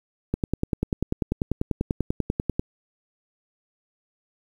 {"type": "click train", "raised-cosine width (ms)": 3, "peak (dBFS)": -10, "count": 24, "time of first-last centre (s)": [0.34, 2.595], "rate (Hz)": 10.2, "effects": ["8-bit"]}